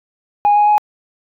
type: tone with pitch steps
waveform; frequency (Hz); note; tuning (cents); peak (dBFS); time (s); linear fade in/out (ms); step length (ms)
sine; 824 / 831.2 / 838.4; G#5 / G#5 / G#5; -14 / +1 / +16; -7; 0.45-0.78; 0; 110
effects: tanh soft clip ceiling -6 dBFS